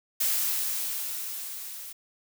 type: noise with level ramp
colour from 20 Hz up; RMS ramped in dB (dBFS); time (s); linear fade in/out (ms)
blue; -25 to -41; 0.2-1.93; 10
effects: none